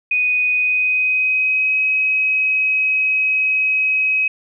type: tone with pitch glide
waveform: sine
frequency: 2489 to 2541 Hz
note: D#7 to D#7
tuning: 0 to +36 cents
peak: -14 dBFS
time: 0.11-4.28 s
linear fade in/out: 5 ms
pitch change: +36 cents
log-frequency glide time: 0.52-1.78 s
effects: none